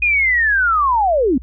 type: linear sweep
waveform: sine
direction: down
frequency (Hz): 2489 to 233.1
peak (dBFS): -12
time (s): 0.02-1.38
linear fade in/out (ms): 5
effects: added 60 Hz sine -31 dBFS peak until 1.42 s